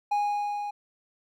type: tone with level ramp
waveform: triangle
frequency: 824 Hz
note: G#5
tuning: 14 cents flat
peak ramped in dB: -20 to -29 dBFS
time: 0.11-0.71 s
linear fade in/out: 10 ms
effects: none